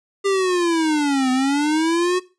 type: linear two-way sweep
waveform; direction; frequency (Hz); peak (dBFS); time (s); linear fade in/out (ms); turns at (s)
square; down then up; 400 to 253.5 to 369.4; -17; 0.24-2.2; 20; 1.31
effects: noise-tail reverb RT60 0.3 s tail -19 dB re dry + resampled to 22050 Hz